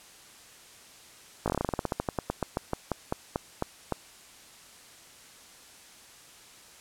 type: slowing click train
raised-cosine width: 1 ms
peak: -13 dBFS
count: 25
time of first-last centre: 1.46-3.923 s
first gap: 18 ms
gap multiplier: 1.13
effects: white hiss -52 dBFS RMS until 6.8 s + low-pass 10000 Hz 12 dB/octave